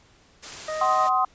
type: noise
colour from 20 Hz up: white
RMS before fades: -37 dBFS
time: 0.42-1.1 s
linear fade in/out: 20 ms
type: harmonic tone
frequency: 623 Hz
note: D#5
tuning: 2 cents sharp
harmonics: 1 / 2 / 3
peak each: -28 / -34 / -38 dBFS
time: 0.68-1.07 s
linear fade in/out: 5 ms
type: chord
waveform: sine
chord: C diminished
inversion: second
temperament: just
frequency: 753.5 / 1046.5 / 1255.8 Hz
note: Gb5 / C6 / Eb6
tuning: +31 / 0 / +16 cents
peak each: -23 dBFS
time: 0.81-1.25 s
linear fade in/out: 5 ms
effects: pink hiss -57 dBFS RMS until 1.34 s + resampled to 16000 Hz